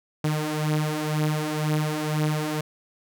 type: beating tone pair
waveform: sawtooth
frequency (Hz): 151.6 / 153.6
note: D#3 / D#3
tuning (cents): -45 / -22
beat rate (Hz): 2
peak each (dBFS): -24 / -21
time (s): 0.24-2.61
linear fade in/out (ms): 5
effects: none